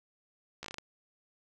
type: slowing click train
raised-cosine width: 0.2 ms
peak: -23 dBFS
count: 7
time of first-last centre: 0.63-0.784 s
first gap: 14 ms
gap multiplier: 1.24
effects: none